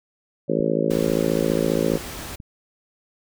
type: harmonic tone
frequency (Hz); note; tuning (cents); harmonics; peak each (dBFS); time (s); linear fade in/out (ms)
54.9; A1; -3; 3 / 4 / 5 / 6 / 7 / 8 / 9 / 10; -27 / -27 / -27 / -27 / -27 / -27 / -27 / -27; 0.48-1.98; 20
type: click train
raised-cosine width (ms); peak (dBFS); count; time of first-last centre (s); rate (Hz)
5; -25; 5; 0.6-2.402; 2.22
type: noise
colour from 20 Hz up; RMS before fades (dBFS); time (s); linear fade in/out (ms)
pink; -34; 0.9-2.36; 10
effects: none